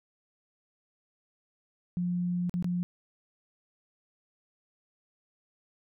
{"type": "tone with dropouts", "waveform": "sine", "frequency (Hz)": 177, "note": "F3", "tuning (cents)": 23, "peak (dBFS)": -27, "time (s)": [1.97, 2.83], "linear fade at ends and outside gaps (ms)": 0, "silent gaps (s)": [[2.495, 2.54], [2.625, 2.644]], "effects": []}